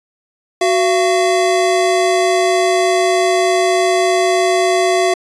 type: tone pair together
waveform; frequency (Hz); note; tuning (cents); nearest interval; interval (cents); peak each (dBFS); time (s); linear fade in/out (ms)
square; 371.3 / 681; F#4 / F5; +6 / -44; major seventh; 1050; -15; 0.61-5.14; 5
effects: resampled to 22050 Hz